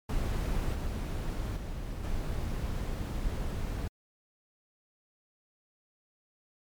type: noise with level steps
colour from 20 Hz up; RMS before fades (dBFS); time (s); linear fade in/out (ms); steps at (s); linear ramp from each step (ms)
brown; -30 / -33 / -37 / -33; 0.09-3.88; 5; 0.74 / 1.56 / 2.03; 10
effects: MP3 96 kbps